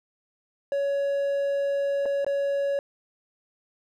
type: tone with dropouts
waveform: triangle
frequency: 560 Hz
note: C#5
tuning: 18 cents sharp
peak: -21 dBFS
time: 0.72-2.79 s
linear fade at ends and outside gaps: 1 ms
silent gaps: 2.056-2.06 / 2.246-2.265 s
effects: none